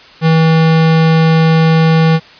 square tone, 161.4 Hz, E3, 36 cents flat, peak -7 dBFS, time 0.21-2.2 s, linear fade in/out 50 ms, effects white hiss -38 dBFS RMS until 2.39 s + resampled to 11025 Hz

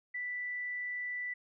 sine tone, 1975.5 Hz, B6, in tune, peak -35 dBFS, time 0.14-1.34 s, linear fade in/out 10 ms, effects none

